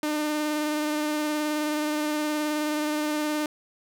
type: tone with vibrato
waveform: sawtooth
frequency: 301.8 Hz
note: D4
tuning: 47 cents sharp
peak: -21 dBFS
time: 0.03-3.46 s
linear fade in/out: 2 ms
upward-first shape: sine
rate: 19 Hz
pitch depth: 19 cents each way
effects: none